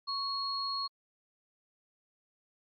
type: tone pair together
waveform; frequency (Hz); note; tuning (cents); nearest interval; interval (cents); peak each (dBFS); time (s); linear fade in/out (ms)
sine; 1108.7 / 4304; C#6 / C8; 0 / +48; octave + major seventh; 2348; -36 / -34; 0.07-0.88; 20
effects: Opus 48 kbps